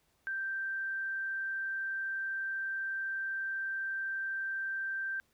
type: tone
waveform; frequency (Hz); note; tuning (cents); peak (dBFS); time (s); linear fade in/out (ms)
sine; 1568; G6; 0; -33; 0.27-5.2; 0
effects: pink hiss -73 dBFS RMS until 5.33 s